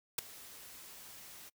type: noise with ADSR envelope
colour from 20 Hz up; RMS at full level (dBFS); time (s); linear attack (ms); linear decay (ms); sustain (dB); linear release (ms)
white; -30; 0.18-1.5; 7; 7; -22; 21
effects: noise-tail reverb RT60 0.1 s tail -25 dB re dry